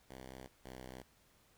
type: tone pair in turn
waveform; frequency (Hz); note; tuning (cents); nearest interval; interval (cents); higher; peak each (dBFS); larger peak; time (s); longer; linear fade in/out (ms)
5% pulse; 65 / 63.96; C2 / C2; -11 / -39; unison; 28; first; -38 / -37; second; 0.09-0.48 / 0.64-1.03; neither; 20
effects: pink hiss -69 dBFS RMS until 1.57 s